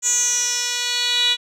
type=tone with band-pass filter sweep; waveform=10% pulse; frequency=486.9 Hz; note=B4; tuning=25 cents flat; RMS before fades=-20 dBFS; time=0.02-1.37 s; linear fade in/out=50 ms; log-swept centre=6900 to 3700 Hz; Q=8.5; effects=none